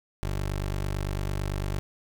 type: tone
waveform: 20% pulse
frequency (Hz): 48.95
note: G1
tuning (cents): -2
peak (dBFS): -23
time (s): 0.23-1.79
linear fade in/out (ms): 0
effects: 10-bit